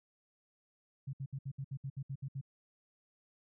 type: tone bursts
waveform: sine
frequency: 136.1 Hz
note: C#3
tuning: 31 cents flat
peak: -37 dBFS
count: 11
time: 1.07-2.413 s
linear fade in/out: 10 ms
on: 63 ms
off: 65 ms
effects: none